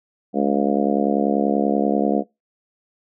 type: harmonic tone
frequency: 70.3 Hz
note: C#2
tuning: 25 cents sharp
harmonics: 3 / 4 / 5 / 6 / 7 / 8 / 9 / 10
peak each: -21 / -22 / -26 / -26 / -25 / -28 / -30 / -26 dBFS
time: 0.33-2.24 s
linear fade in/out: 50 ms
effects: noise-tail reverb RT60 0.2 s tail -21 dB re dry